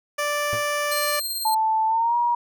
15% pulse tone, 587 Hz, D5, 1 cent flat, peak -16 dBFS, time 0.18-1.2 s, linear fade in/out 10 ms
40% pulse tone with exponential decay, 111.6 Hz, A2, 25 cents sharp, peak -25 dBFS, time 0.53-0.66 s, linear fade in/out 0 ms, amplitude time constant 28 ms
15% pulse tone with tremolo, 4186 Hz, C8, in tune, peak -18 dBFS, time 0.91-1.55 s, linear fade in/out 10 ms, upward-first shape sine, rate 18 Hz, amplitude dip 35%
sine tone with pitch glide, 880 to 954.1 Hz, A5 to A#5, 0 to +40 cents, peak -18 dBFS, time 1.45-2.35 s, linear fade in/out 5 ms, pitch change +140 cents, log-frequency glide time 1.87-2.16 s
effects none

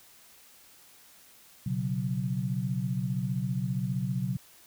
sine chord, B suspended second, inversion none, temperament equal, 123.47 / 138.59 / 185 Hz, B2 / C#3 / F#3, 0 / 0 / 0 cents, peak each -32 dBFS, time 1.66-4.37 s, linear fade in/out 5 ms, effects white hiss -56 dBFS RMS until 4.66 s

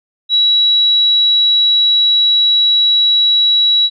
sine tone, 3900 Hz, B7, 23 cents flat, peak -8 dBFS, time 0.29-3.9 s, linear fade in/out 50 ms, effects none

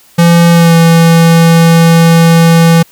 square tone with pitch glide, 170 to 166.21 Hz, F3 to E3, -46 to +15 cents, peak -3 dBFS, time 0.18-2.83 s, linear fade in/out 10 ms, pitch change -39 cents, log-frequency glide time 0.52-0.75 s, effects white hiss -43 dBFS RMS until 2.91 s

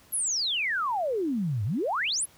sine exponential two-way sweep, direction down then up, 11830 to 95.6 to 11830 Hz, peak -25 dBFS, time 0.12-2.26 s, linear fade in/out 20 ms, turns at 1.64 s, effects pink hiss -57 dBFS RMS until 2.37 s + high-pass 60 Hz 12 dB/octave

